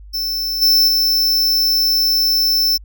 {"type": "tone with level steps", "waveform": "square", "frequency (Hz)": 5320, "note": "E8", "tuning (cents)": 15, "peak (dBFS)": [-19, -10, -13], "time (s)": [0.13, 2.78], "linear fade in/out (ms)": 20, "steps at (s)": [0.61, 0.87], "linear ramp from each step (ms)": 20, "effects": ["added 50 Hz sine -35 dBFS peak until 2.84 s"]}